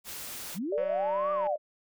white noise, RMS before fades -40 dBFS, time 0.04-0.59 s, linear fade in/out 50 ms
sine linear two-way sweep, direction up then down, 144.4 to 1200 to 584 Hz, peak -30 dBFS, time 0.54-1.58 s, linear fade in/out 50 ms, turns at 1.32 s
sine tone with pitch glide, 587.3 to 594.8 Hz, D5 to D5, 0 to +22 cents, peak -28 dBFS, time 0.72-1.56 s, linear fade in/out 5 ms, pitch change +22 cents, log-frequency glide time 0.84-1.28 s
click train, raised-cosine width 0.5 ms, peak -30 dBFS, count 130, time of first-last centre 0.78-1.47 s, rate 187 Hz
effects none

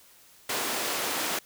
pink high-pass noise, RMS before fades -30 dBFS, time 0.49-1.39 s, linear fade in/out 5 ms, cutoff 380 Hz, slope 12 dB/octave, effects white hiss -56 dBFS RMS until 1.45 s

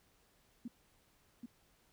sine tone with echo, 238.3 Hz, A#3, 38 cents sharp, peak -40 dBFS, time 0.65-0.68 s, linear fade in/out 5 ms, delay 780 ms, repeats 1, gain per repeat -3 dB, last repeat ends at 1.46 s, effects pink hiss -71 dBFS RMS until 1.92 s

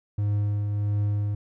triangle tone with tremolo, 103.1 Hz, G#2, 12 cents flat, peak -19 dBFS, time 0.18-1.35 s, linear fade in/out 5 ms, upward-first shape triangle, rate 1.5 Hz, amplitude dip 35%, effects none

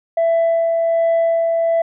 sine tone with tremolo, 665 Hz, E5, 15 cents sharp, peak -10 dBFS, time 0.17-1.82 s, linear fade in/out 5 ms, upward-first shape sine, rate 1.3 Hz, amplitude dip 30%, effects tanh soft clip ceiling -11 dBFS

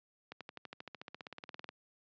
accelerating click train, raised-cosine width 0.3 ms, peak -29 dBFS, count 22, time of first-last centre 0.32-1.69 s, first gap 87 ms, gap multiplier 0.97, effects high-pass 150 Hz 12 dB/octave + resampled to 16000 Hz

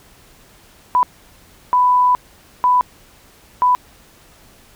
sine tone bursts at uneven times, 994 Hz, B5, 11 cents sharp, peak -10 dBFS, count 4, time 0.95-1.03 / 1.73-2.15 / 2.64-2.81 / 3.62-3.75 s, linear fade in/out 0 ms, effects pink hiss -48 dBFS RMS until 4.75 s

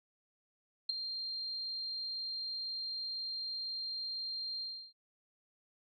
sine tone with ADSR envelope, 4186 Hz, C8, in tune, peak -26 dBFS, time 0.89-4.93 s, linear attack 8 ms, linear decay 7 ms, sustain -11 dB, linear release 320 ms, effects none

